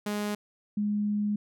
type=tone pair in turn; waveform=sawtooth / sine; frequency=207.7 / 207.7 Hz; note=G#3 / G#3; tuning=0 / 0 cents; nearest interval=unison; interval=0 cents; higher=neither; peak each=-25 dBFS; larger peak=neither; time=0.06-0.35 / 0.77-1.36 s; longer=second; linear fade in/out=5 ms; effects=none